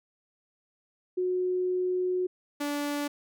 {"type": "tone pair in turn", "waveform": ["sine", "sawtooth"], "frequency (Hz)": [365.2, 289.9], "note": ["F#4", "D4"], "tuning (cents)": [-23, -22], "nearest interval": "major third", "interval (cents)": 399, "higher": "first", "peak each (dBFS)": -25, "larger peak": "neither", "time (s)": [[1.17, 2.27], [2.6, 3.08]], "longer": "first", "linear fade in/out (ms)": 10, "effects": []}